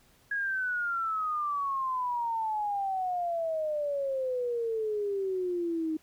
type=exponential sweep; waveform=sine; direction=down; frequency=1661.2 to 311.1 Hz; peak=-28 dBFS; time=0.31-5.97 s; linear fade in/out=5 ms; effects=pink hiss -63 dBFS RMS until 6.02 s